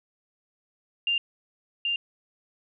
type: tone with echo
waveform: sine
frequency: 2794 Hz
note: F7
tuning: in tune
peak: -22 dBFS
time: 1.07-1.18 s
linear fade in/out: 2 ms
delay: 780 ms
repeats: 1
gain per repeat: -2 dB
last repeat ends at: 1.96 s
effects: none